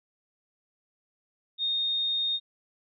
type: tone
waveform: sine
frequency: 3690 Hz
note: A#7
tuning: 18 cents flat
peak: -25 dBFS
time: 1.58-2.4 s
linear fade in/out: 50 ms
effects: none